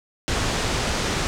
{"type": "low-pass noise", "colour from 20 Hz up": "pink", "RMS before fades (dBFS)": -24, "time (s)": [0.28, 1.27], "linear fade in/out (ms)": 0, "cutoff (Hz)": 7700, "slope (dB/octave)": 24, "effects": []}